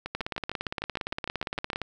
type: two click trains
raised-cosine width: 0.3 ms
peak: -17 / -14 dBFS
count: 12 / 30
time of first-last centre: 0.06-1.732 / 0.15-1.817 s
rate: 6.58 / 17.4 Hz
effects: none